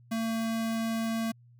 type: tone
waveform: square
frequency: 225.8 Hz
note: A3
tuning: 45 cents sharp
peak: -29 dBFS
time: 0.11-1.32 s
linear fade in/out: 10 ms
effects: added 120 Hz sine -54 dBFS peak until 1.59 s